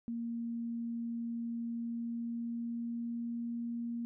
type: tone with pitch glide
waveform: sine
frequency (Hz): 233.1 to 235.1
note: A#3 to A#3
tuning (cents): 0 to +15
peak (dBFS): -35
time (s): 0.08-4.05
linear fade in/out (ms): 0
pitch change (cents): +15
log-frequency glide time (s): 1.69-3.55
effects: none

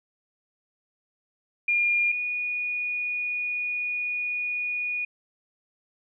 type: tone pair in turn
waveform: sine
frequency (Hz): 2414 / 2456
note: D7 / D#7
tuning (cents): +47 / -23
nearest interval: unison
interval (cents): 30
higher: second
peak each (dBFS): -20 / -26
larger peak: first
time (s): 1.68-2.12 / 2.12-5.05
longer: second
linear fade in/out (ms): 5
effects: none

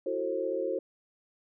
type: chord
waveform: sine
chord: F# half-diminished seventh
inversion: third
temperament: just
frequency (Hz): 333 / 370 / 444 / 532.8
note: E4 / F#4 / A4 / C5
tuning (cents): +18 / 0 / +16 / +31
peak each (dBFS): -37 / -34 / -35 / -32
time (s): 0.06-0.79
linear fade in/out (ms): 5
effects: none

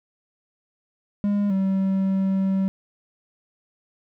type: tone pair in turn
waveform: triangle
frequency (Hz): 203.7 / 192.27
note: G#3 / G3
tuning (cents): -33 / -33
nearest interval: minor second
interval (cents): 100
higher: first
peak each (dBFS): -17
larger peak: neither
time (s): 1.24-1.5 / 1.5-2.68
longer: second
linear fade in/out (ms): 0
effects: none

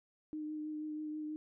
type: tone with vibrato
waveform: sine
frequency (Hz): 305.7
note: D#4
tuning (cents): -30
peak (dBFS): -38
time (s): 0.33-1.36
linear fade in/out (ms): 0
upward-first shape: triangle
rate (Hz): 6.2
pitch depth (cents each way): 18
effects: none

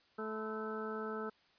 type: harmonic tone with a mistuned harmonic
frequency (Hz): 217.9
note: A3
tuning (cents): -17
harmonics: 1 / 2 / 3 / 4 / 5 / 6 / 7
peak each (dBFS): -44 / -41 / -51 / -51 / -54 / -44 / -50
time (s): 0.18-1.3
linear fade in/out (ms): 10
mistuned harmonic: 5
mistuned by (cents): -120
effects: white hiss -69 dBFS RMS until 1.58 s + resampled to 11025 Hz

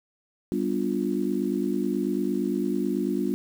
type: chord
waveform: sine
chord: G dominant seventh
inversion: none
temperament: just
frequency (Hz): 196 / 245 / 294 / 352.8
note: G3 / B3 / D4 / F4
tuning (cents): 0 / -14 / +2 / +18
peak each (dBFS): -29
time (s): 0.52-3.34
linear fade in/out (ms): 0
effects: 8-bit

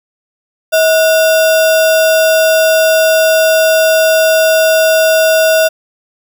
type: tone with sample-and-hold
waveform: sine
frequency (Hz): 640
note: D#5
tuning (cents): +49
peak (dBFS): -6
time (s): 0.72-5.69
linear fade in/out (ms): 20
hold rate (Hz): 2100
effects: none

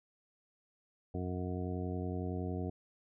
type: harmonic tone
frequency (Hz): 90.8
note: F#2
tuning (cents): -32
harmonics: 1 / 2 / 3 / 4 / 5 / 7 / 8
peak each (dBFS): -38 / -41 / -42 / -44 / -45 / -49 / -49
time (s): 1.14-2.7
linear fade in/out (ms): 5
effects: none

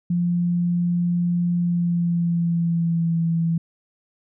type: tone with pitch glide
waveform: sine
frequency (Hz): 174.3 to 165.95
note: F3 to E3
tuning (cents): -3 to +12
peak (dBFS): -18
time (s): 0.1-3.58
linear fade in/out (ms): 5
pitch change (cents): -85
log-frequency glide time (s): 1.58-3.2
effects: none

